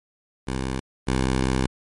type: tone pair in turn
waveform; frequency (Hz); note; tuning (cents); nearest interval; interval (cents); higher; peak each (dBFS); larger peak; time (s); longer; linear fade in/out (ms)
10% pulse; 65.41 / 65; C2 / C2; 0 / -11; unison; 11; first; -17 / -12; second; 0.47-0.8 / 1.07-1.67; second; 10
effects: MP3 48 kbps